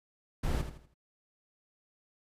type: noise with echo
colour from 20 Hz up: brown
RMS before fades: -31 dBFS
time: 0.43-0.62 s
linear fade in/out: 10 ms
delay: 81 ms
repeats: 4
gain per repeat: -9 dB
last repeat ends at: 0.944 s
effects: resampled to 32000 Hz